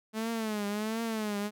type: tone with vibrato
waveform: sawtooth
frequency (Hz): 216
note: A3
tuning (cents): -32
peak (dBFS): -27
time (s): 0.13-1.51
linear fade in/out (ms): 50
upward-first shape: triangle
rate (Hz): 1.4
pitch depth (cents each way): 120
effects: none